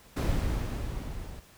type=noise with level ramp; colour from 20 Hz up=brown; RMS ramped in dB=-25 to -41 dBFS; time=0.16-1.4 s; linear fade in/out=10 ms; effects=pink hiss -56 dBFS RMS until 1.57 s